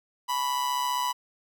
45% pulse tone with amplitude modulation, 987.8 Hz, B5, in tune, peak -23 dBFS, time 0.28-1.13 s, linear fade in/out 20 ms, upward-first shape sine, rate 135 Hz, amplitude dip 55%, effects none

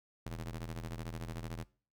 sawtooth ring-modulated tone, 82.41 Hz, E2, in tune, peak -33 dBFS, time 0.26-1.64 s, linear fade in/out 5 ms, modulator 34.5 Hz, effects noise-tail reverb RT60 0.4 s tail -22 dB re dry

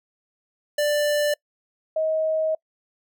square / sine tone pair in turn, 590 / 632.3 Hz, D5 / D#5, +8 / +28 cents, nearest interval minor second, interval 120 cents, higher second, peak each -20 / -20 dBFS, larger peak neither, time 0.78-1.34 / 1.96-2.55 s, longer second, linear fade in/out 5 ms, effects noise-tail reverb RT60 0.1 s tail -26 dB re dry

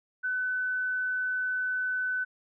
sine tone, 1506 Hz, F#6, 30 cents sharp, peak -27 dBFS, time 0.23-2.25 s, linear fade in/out 20 ms, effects none

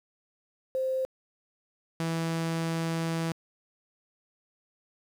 sine / sawtooth tone pair in turn, 523 / 164.44 Hz, C5 / E3, -1 / -4 cents, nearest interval octave + minor sixth, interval 2003 cents, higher first, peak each -26 / -24 dBFS, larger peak second, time 0.75-1.05 / 2-3.32 s, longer second, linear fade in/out 0 ms, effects low-pass 11000 Hz 12 dB/octave + 9-bit

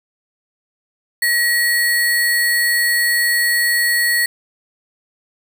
sine tone with sample-and-hold, 1909 Hz, A#6, 41 cents sharp, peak -13 dBFS, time 1.22-4.26 s, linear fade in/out 5 ms, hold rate 6300 Hz, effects none

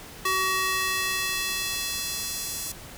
square tone with high-pass filter sweep, 377.2 Hz, F#4, 33 cents sharp, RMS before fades -28 dBFS, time 0.25-2.72 s, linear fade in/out 5 ms, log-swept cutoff 1000 to 6600 Hz, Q 0.92, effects pink hiss -43 dBFS RMS until 2.97 s

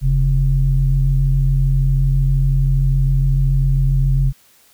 sine tone pair together, 42.75 / 135.6 Hz, F1 / C#3, -36 / -38 cents, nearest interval octave + minor sixth, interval 1998 cents, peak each -14 dBFS, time 0.01-4.33 s, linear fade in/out 50 ms, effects tanh soft clip ceiling -4 dBFS + white hiss -52 dBFS RMS until 4.73 s

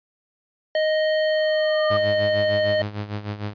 square tone with pitch glide, 622.3 to 616.6 Hz, D#5 to D#5, 0 to -16 cents, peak -19 dBFS, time 0.75-2.82 s, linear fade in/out 2 ms, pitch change -16 cents, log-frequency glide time 1.14-2.07 s
sine tone with exponential growth, 1206 Hz, D6, 46 cents sharp, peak -22 dBFS, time 1.28-1.97 s, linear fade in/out 5 ms, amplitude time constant 150 ms
sawtooth tone with tremolo, 103.83 Hz, G#2, in tune, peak -21 dBFS, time 1.9-3.54 s, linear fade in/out 10 ms, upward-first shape sine, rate 6.6 Hz, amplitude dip 75%
effects resampled to 11025 Hz

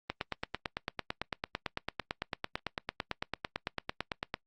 click train, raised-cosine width 0.3 ms, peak -16 dBFS, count 39, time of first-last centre 0.1-4.341 s, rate 8.96 Hz, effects noise-tail reverb RT60 0.1 s tail -23 dB re dry + Opus 32 kbps

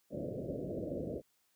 white low-pass noise, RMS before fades -39 dBFS, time 0.1-1.22 s, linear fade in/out 50 ms, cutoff 620 Hz, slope 96 dB/octave, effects white hiss -75 dBFS RMS until 1.55 s + high-pass 80 Hz 12 dB/octave

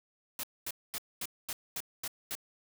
white noise bursts, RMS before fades -37 dBFS, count 8, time 0.39-2.352 s, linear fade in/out 2 ms, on 44 ms, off 230 ms, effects none

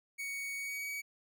45% pulse tone with pitch glide, 2234 to 2265 Hz, C#7 to C#7, +13 to +37 cents, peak -37 dBFS, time 0.18-1.02 s, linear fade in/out 20 ms, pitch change +24 cents, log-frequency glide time 0.56-0.9 s, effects none

